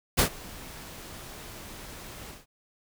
pink noise with ADSR envelope, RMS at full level -19 dBFS, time 0.17-2.46 s, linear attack 25 ms, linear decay 91 ms, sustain -24 dB, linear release 170 ms, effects none

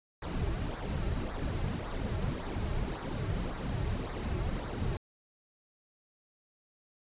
brown noise with flanger, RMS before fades -34 dBFS, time 0.22-4.97 s, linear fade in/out 2 ms, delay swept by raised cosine 0.33 to 4.13 ms, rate 1.8 Hz, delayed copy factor -0.6, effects resampled to 8000 Hz

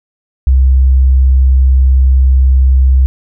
sine tone, 65.41 Hz, C2, in tune, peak -4 dBFS, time 0.47-3.06 s, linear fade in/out 0 ms, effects none

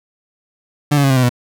30% pulse tone with pitch steps, 146.83 / 141.66 / 136.68 / 131.87 / 127.23 / 122.76 Hz, D3 / C#3 / C#3 / C3 / C3 / B2, 0 / +38 / -24 / +14 / -48 / -10 cents, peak -8 dBFS, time 0.91-1.294 s, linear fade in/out 10 ms, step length 64 ms, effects none

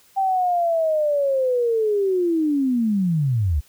sine linear sweep, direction down, 784 to 65.41 Hz, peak -17 dBFS, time 0.16-3.61 s, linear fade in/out 20 ms, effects white hiss -55 dBFS RMS until 3.68 s

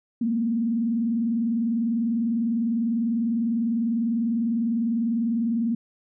sine tone with vibrato, 230 Hz, A#3, 23 cents flat, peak -21 dBFS, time 0.21-5.75 s, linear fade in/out 5 ms, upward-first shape sine, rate 20 Hz, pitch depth 110 cents each way, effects none

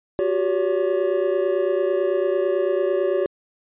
triangle tone cluster, 364.2 / 393.2 / 566 Hz, F#4 / G4 / C#5, -27 / +5 / +36 cents, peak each -21 dBFS, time 0.19-3.26 s, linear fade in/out 0 ms, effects resampled to 8000 Hz

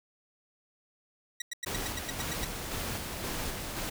15% pulse tone bursts, 1923 Hz, B6, 47 cents flat, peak -27 dBFS, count 10, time 1.4-2.446 s, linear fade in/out 5 ms, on 20 ms, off 94 ms
pink noise with tremolo, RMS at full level -35 dBFS, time 1.66-3.9 s, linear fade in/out 10 ms, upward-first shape square, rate 1.9 Hz, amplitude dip 30%
effects none

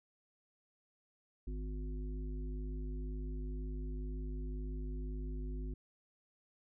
harmonic tone with a mistuned harmonic, 51 Hz, G#1, 31 cents flat, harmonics 1 / 3 / 5 / 7, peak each -38 / -51 / -49 / -53 dBFS, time 1.47-5.74 s, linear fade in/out 5 ms, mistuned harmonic 7, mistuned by +17 cents, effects none

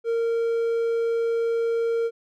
triangle tone, 461.4 Hz, A#4, 18 cents flat, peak -19 dBFS, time 0.04-2.11 s, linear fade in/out 50 ms, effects none

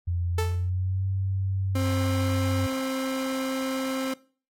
sine tone with pitch glide, 87.1 to 96.09 Hz, F2 to G2, -4 to -34 cents, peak -24 dBFS, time 0.07-2.67 s, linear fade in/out 10 ms, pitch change +170 cents, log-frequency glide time 0.41-1.06 s
sawtooth tone with exponential decay, 440 Hz, A4, in tune, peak -20 dBFS, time 0.38-0.7 s, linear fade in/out 5 ms, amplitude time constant 68 ms
30% pulse tone, 264 Hz, C4, 16 cents sharp, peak -24 dBFS, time 1.75-4.14 s, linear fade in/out 5 ms
effects noise-tail reverb RT60 0.4 s tail -20 dB re dry + AAC 48 kbps

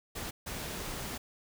pink noise bursts at uneven times, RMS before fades -39 dBFS, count 2, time 0.15-0.31 / 0.46-1.18 s, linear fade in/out 10 ms, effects none

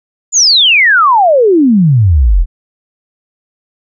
sine exponential sweep, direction down, 7200 to 36.58 Hz, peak -4 dBFS, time 0.32-2.46 s, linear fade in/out 50 ms, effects none

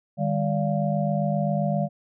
sine tone cluster, 152.3 / 199.9 / 578 / 695 Hz, D#3 / G3 / D5 / F5, -37 / +34 / -28 / -9 cents, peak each -25 / -26 / -29 / -29 dBFS, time 0.17-1.89 s, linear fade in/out 50 ms, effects none

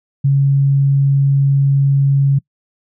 sine tone, 138.59 Hz, C#3, in tune, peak -9 dBFS, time 0.24-2.39 s, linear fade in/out 10 ms, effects noise-tail reverb RT60 0.1 s tail -24 dB re dry

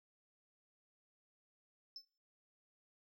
triangle tone with exponential decay, 5274 Hz, E8, in tune, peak -40 dBFS, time 1.96-2.05 s, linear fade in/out 2 ms, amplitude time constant 19 ms, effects noise-tail reverb RT60 0.4 s tail -20 dB re dry + tanh soft clip ceiling -42 dBFS

